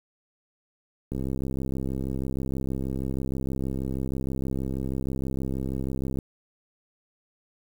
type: click train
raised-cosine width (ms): 3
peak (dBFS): -18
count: 337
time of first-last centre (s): 1.12-6.188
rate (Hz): 66.3
effects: 8-bit